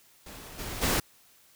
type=noise with level steps; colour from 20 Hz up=pink; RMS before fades=-45 / -37 / -26 dBFS; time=0.26-1 s; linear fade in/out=5 ms; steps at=0.58 / 0.81 s; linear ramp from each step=20 ms; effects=white hiss -60 dBFS RMS until 1.55 s